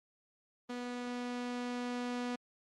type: tone with level ramp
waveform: sawtooth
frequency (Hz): 245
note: B3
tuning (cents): -14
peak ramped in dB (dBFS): -34 to -31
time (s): 0.69-2.36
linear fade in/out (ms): 10
effects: low-pass 6000 Hz 12 dB/octave + Opus 24 kbps